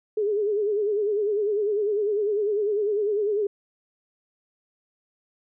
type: tone with vibrato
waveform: sine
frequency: 415.3 Hz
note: G#4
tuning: in tune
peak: -21 dBFS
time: 0.17-3.47 s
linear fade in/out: 5 ms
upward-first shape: sine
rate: 10 Hz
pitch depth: 79 cents each way
effects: none